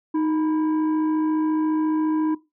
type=tone pair together; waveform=sine; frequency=311.2 / 988 Hz; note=D#4 / B5; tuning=0 / 0 cents; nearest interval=octave + minor sixth; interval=2000 cents; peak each=-17 / -29 dBFS; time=0.14-2.35 s; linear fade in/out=10 ms; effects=noise-tail reverb RT60 0.2 s tail -17 dB re dry + tanh soft clip ceiling -17 dBFS